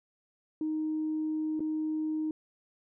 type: tone with dropouts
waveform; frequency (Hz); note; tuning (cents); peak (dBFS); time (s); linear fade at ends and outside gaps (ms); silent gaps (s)
sine; 311.1; D#4; 0; -28; 0.61-2.31; 2; 1.595-1.604
effects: tanh soft clip ceiling -24 dBFS